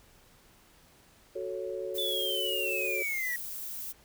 sine chord, F# minor, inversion none, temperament equal, 370 / 440 / 554.4 Hz, F#4 / A4 / C#5, 0 / 0 / 0 cents, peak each -37 / -38 / -37 dBFS, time 1.35-3.03 s, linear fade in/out 10 ms
violet noise, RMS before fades -39 dBFS, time 1.94-3.93 s, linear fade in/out 20 ms
triangle linear sweep, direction down, 3520 to 1900 Hz, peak -29 dBFS, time 1.98-3.36 s, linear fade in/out 2 ms
effects pink hiss -60 dBFS RMS until 4.04 s

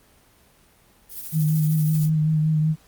violet noise with tremolo, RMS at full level -32 dBFS, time 1.09-2.1 s, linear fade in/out 50 ms, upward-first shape sine, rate 13 Hz, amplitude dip 45%
sine tone with vibrato, 155.4 Hz, D#3, 2 cents flat, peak -17 dBFS, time 1.32-2.76 s, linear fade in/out 50 ms, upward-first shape triangle, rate 5.3 Hz, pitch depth 32 cents each way
effects pink hiss -56 dBFS RMS until 2.87 s + Opus 24 kbps

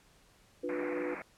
sine chord, B diminished, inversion first, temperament just, 296.3 / 355.6 / 493.9 Hz, D4 / F4 / B4, +15 / +31 / 0 cents, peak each -38 / -38 / -36 dBFS, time 0.63-1.15 s, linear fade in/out 10 ms
white band-pass noise, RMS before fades -43 dBFS, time 0.69-1.22 s, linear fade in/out 0 ms, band 160 to 2400 Hz, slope 96 dB/octave
effects pink hiss -64 dBFS RMS until 1.37 s + low-pass 11000 Hz 12 dB/octave

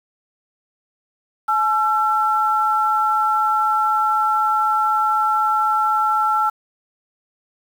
sine tone pair together, 856 / 1346 Hz, A5 / E6, -48 / +36 cents, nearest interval minor sixth, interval 784 cents, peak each -19 / -17 dBFS, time 1.48-6.5 s, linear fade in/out 10 ms, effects 7-bit

